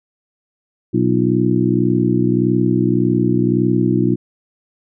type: harmonic tone with a mistuned harmonic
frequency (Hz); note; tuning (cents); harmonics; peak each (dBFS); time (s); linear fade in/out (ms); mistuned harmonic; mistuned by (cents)
61.74; B1; 0; 2 / 3 / 4 / 5 / 6; -19 / -19 / -19 / -19 / -19; 0.93-4.16; 20; 6; -100
effects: none